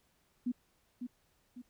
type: tone with echo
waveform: sine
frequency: 246.4 Hz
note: B3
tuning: 4 cents flat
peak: -30 dBFS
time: 0.46-0.52 s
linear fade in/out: 10 ms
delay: 550 ms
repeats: 2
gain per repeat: -7 dB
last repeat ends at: 1.62 s
effects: pink hiss -73 dBFS RMS until 1.69 s